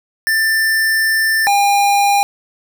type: tone pair in turn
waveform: square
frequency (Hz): 1780 / 806.5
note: A6 / G5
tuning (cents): +20 / +49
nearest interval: octave + major second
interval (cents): 1371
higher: first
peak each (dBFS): -13 / -11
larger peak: second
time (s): 0.27-1.47 / 1.47-2.23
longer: first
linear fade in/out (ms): 0
effects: none